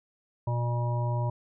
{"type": "harmonic tone", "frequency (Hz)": 120, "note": "B2", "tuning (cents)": -49, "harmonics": [1, 3, 5, 7, 8], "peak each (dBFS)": [-26, -42, -37, -43, -36], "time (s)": [0.47, 1.3], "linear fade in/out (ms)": 5, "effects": []}